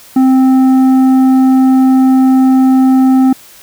triangle tone with tanh clipping, 261.6 Hz, C4, in tune, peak -6 dBFS, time 0.16-3.33 s, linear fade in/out 5 ms, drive 12 dB, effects white hiss -38 dBFS RMS until 3.62 s

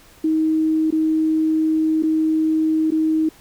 sine tone with dropouts, 315.6 Hz, D#4, 25 cents sharp, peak -15 dBFS, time 0.24-3.29 s, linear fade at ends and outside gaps 5 ms, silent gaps 0.906-0.924 / 2.026-2.034 / 2.906-2.919 s, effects pink hiss -49 dBFS RMS until 3.4 s

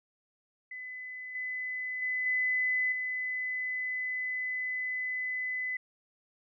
sine tone with level steps, 2011 Hz, B6, 31 cents sharp, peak -39 / -33 / -29 / -26 / -31 dBFS, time 0.71-5.77 s, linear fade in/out 5 ms, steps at 1.35 / 2.02 / 2.26 / 2.92 s, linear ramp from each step 2 ms, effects none

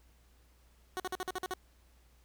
15% pulse tone bursts, 370 Hz, F#4, in tune, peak -28 dBFS, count 8, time 0.97-1.537 s, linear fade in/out 0 ms, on 28 ms, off 49 ms, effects added 60 Hz sine -62 dBFS peak until 2.24 s + pink hiss -69 dBFS RMS until 2.24 s

